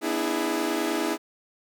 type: chord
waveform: sawtooth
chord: E dominant seventh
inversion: second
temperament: equal with one note detuned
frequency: 246.9 / 299.8 / 329.6 / 415.3 Hz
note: B3 / D4 / E4 / G#4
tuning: 0 / +36 / 0 / 0 cents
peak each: -30 / -26 / -24 / -27 dBFS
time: 0.01-1.18 s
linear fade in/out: 50 ms
effects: none